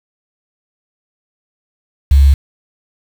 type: tone with quantisation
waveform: sine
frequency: 69.3 Hz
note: C#2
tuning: in tune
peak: -4 dBFS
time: 2.11-2.34 s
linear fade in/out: 5 ms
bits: 5
effects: none